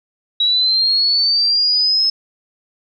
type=linear sweep; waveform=sine; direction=up; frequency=3860 to 5210 Hz; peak=-12 dBFS; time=0.4-2.1 s; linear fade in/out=5 ms; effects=none